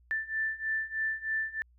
sine beating tone pair, 1766 / 1769.2 Hz, A6 / A6, +6 / +9 cents, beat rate 3.2 Hz, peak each -34 / -32 dBFS, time 0.11-1.62 s, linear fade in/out 0 ms, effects added 60 Hz sine -59 dBFS peak until 1.78 s

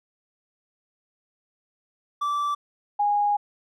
triangle / sine tone pair in turn, 1164 / 823.1 Hz, D6 / G#5, -16 / -16 cents, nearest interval tritone, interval 600 cents, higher first, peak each -21 / -19 dBFS, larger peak second, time 2.21-2.55 / 2.99-3.37 s, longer second, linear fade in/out 10 ms, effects none

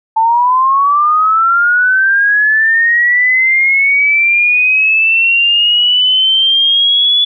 sine linear sweep, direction up, 880 to 3440 Hz, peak -7 dBFS, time 0.16-7.25 s, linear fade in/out 10 ms, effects none

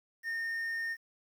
triangle tone with quantisation, 1829 Hz, A#6, 33 cents flat, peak -31 dBFS, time 0.23-0.97 s, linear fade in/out 50 ms, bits 10, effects none

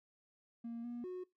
triangle tone with pitch steps, 232.8 / 239.7 / 365.4 Hz, A#3 / A#3 / F#4, -2 / +48 / -22 cents, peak -38 dBFS, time 0.64-1.24 s, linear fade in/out 10 ms, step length 200 ms, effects noise-tail reverb RT60 0.2 s tail -23 dB re dry + tanh soft clip ceiling -37 dBFS

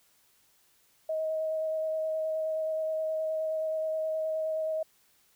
sine tone with vibrato, 632 Hz, D#5, 27 cents sharp, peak -28 dBFS, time 1.09-4.83 s, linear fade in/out 5 ms, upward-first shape square, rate 9.5 Hz, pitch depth 9 cents each way, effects white hiss -66 dBFS RMS until 5.35 s

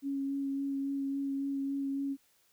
sine tone with vibrato, 275.9 Hz, C#4, 8 cents flat, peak -31 dBFS, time 0.02-2.17 s, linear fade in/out 50 ms, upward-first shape sine, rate 3.6 Hz, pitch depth 13 cents each way, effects white hiss -69 dBFS RMS until 2.52 s

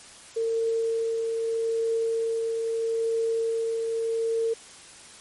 sine tone with tremolo, 454.4 Hz, A#4, 44 cents flat, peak -22 dBFS, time 0.36-4.54 s, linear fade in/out 10 ms, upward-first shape triangle, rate 0.79 Hz, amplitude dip 30%, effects white hiss -47 dBFS RMS until 5.2 s + MP3 48 kbps

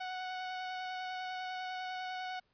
sawtooth tone with vibrato, 740 Hz, F#5, in tune, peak -34 dBFS, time 0-2.4 s, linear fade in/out 10 ms, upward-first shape square, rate 10 Hz, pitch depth 8 cents each way, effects pink hiss -75 dBFS RMS until 2.53 s + resampled to 11025 Hz

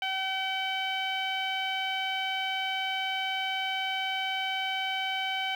sawtooth tone with low-pass filter, 764 Hz, G5, 45 cents flat, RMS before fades -31 dBFS, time 0.02-5.55 s, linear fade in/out 2 ms, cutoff 2800 Hz, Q 9.1, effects 9-bit

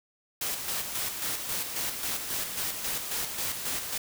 white noise with tremolo, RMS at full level -31 dBFS, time 0.41-3.98 s, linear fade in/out 5 ms, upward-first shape square, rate 3.7 Hz, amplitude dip 45%, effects none

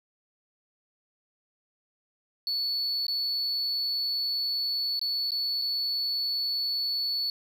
sine tone with dropouts, 4435 Hz, C#8, in tune, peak -24 dBFS, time 2.47-7.3 s, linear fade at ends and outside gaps 1 ms, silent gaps 3.067-3.082 / 4.994-5.014 / 5.307-5.318 / 5.616-5.62 s, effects tanh soft clip ceiling -25 dBFS + 10-bit

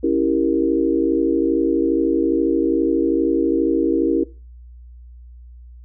sine chord, C# diminished seventh, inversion none, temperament equal, 277.2 / 329.6 / 392 / 466.2 Hz, C#4 / E4 / G4 / Bb4, 0 / 0 / 0 / 0 cents, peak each -21 / -18 / -23 / -22 dBFS, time 0.03-4.24 s, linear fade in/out 10 ms, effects noise-tail reverb RT60 0.3 s tail -18 dB re dry + added 60 Hz sine -38 dBFS peak until 5.84 s

